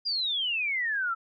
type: exponential sweep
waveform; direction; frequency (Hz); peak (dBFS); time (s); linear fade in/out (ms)
sine; down; 4910 to 1308; -26; 0.05-1.15; 20
effects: none